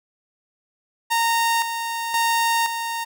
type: tone with tremolo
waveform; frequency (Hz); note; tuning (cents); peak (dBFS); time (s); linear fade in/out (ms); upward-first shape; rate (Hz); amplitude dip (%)
sawtooth; 923; A#5; -17; -14; 1.1-3.05; 20; square; 0.96; 55
effects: none